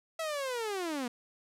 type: linear sweep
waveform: sawtooth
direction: down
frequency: 659.3 to 232.9 Hz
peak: -29 dBFS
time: 0.19-1.08 s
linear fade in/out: 5 ms
effects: low-pass 12000 Hz 12 dB/octave